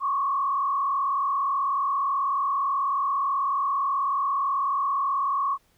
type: tone with frequency modulation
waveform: sine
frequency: 1108.7 Hz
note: C#6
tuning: in tune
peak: -22 dBFS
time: 0-5.58 s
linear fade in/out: 50 ms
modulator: 38.3 Hz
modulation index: 1.2
effects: pink hiss -65 dBFS RMS until 5.77 s